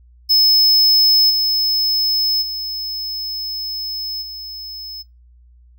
square tone with level steps, 5200 Hz, E8, 24 cents flat, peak -11 / -16 / -24 / -30 dBFS, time 0.29-5.03 s, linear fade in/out 20 ms, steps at 1.29 / 2.41 / 4.21 s, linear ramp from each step 20 ms, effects noise-tail reverb RT60 0.2 s tail -20 dB re dry + added 60 Hz sine -45 dBFS peak until 5.78 s

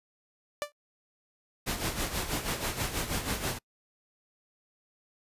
sawtooth tone with exponential decay, 587.3 Hz, D5, in tune, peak -23 dBFS, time 0.62-0.72 s, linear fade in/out 0 ms, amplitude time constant 20 ms
pink noise with tremolo, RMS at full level -30 dBFS, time 1.66-3.59 s, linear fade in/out 20 ms, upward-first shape sine, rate 6.2 Hz, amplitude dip 65%
effects noise-tail reverb RT60 0.1 s tail -26 dB re dry + resampled to 32000 Hz

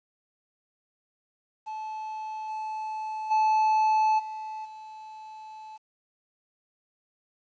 triangle tone with level steps, 868 Hz, A5, 24 cents flat, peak -31 / -29 / -18 / -32 / -39 dBFS, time 1.66-5.78 s, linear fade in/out 20 ms, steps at 2.48 / 3.3 / 4.18 / 4.64 s, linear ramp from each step 20 ms, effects resampled to 16000 Hz + 10-bit

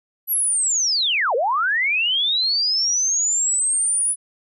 sine linear two-way sweep, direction down then up, 11970 to 440 to 9990 Hz, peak -17 dBFS, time 0.27-4.16 s, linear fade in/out 50 ms, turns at 1.35 s, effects none

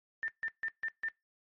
sine tone bursts, 1794 Hz, A6, 33 cents sharp, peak -32 dBFS, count 5, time 0.23-1.085 s, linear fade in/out 0 ms, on 51 ms, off 150 ms, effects noise-tail reverb RT60 0.2 s tail -23 dB re dry + MP3 32 kbps

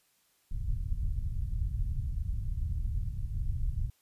pink low-pass noise, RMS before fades -32 dBFS, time 0.51-3.9 s, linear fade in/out 5 ms, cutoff 110 Hz, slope 24 dB/octave, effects white hiss -70 dBFS RMS until 4.01 s + resampled to 32000 Hz

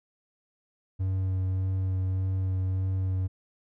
triangle tone with vibrato, 94.1 Hz, F#2, 30 cents sharp, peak -23 dBFS, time 0.99-3.28 s, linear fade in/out 20 ms, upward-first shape sine, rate 1.7 Hz, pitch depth 12 cents each way, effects none

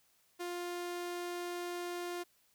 sawtooth tone, 351.4 Hz, F4, 11 cents sharp, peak -34 dBFS, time 0.39-2.24 s, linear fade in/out 20 ms, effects white hiss -71 dBFS RMS until 2.54 s

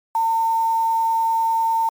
sine tone with quantisation, 905 Hz, A5, 48 cents sharp, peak -16 dBFS, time 0.15-1.89 s, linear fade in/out 2 ms, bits 6, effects MP3 96 kbps

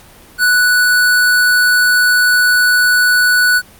square tone, 1480 Hz, F#6, in tune, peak -9 dBFS, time 0.38-3.62 s, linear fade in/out 50 ms, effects pink hiss -41 dBFS RMS until 3.79 s + Opus 48 kbps

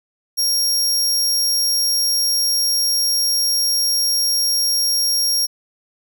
sawtooth tone, 5580 Hz, F8, 2 cents flat, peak -13 dBFS, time 0.37-5.47 s, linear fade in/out 20 ms, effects none

